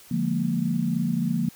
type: chord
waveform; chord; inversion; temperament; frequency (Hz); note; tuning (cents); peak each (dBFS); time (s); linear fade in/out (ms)
sine; Bb dominant seventh; first; just; 145.68 / 174.81 / 209.8 / 233.1; D3 / F3 / Ab3 / Bb3; -14 / +2 / +18 / 0; -30 / -26 / -30 / -26; 0.11-1.49; 5
effects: white hiss -50 dBFS RMS until 1.55 s